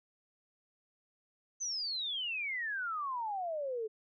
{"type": "exponential sweep", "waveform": "sine", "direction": "down", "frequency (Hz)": [6260, 423.3], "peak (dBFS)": -34, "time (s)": [1.6, 3.88], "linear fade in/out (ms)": 20, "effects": []}